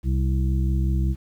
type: harmonic tone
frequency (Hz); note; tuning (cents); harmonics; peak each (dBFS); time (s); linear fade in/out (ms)
65.41; C2; 0; 1 / 2 / 3 / 5; -20 / -26 / -30 / -34; 0.03-1.16; 50
effects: 9-bit